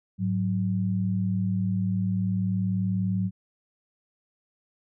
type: tone pair together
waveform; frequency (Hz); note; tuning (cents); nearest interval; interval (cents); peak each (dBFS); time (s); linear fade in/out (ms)
sine; 105.4 / 185.72; G#2 / F#3; +26 / +7; minor seventh; 981; -27 / -25; 0.18-3.31; 50
effects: none